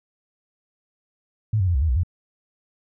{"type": "tone with pitch steps", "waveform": "sine", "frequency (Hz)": [108.2, 93.8, 87, 65.5, 80.2, 61.8, 87.4], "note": ["A2", "F#2", "F2", "C2", "E2", "B1", "F2"], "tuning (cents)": [-29, 24, -6, 2, -47, 2, 2], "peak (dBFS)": -17, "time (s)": [1.53, 2.034], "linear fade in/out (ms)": 5, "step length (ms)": 72, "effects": []}